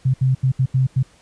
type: tone bursts at uneven times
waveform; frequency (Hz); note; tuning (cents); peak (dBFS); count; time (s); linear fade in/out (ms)
sine; 130.81; C3; 0; -13; 6; 0.05-0.14 / 0.21-0.35 / 0.43-0.52 / 0.59-0.66 / 0.74-0.87 / 0.96-1.03; 10
effects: pink hiss -53 dBFS RMS until 1.21 s + resampled to 22050 Hz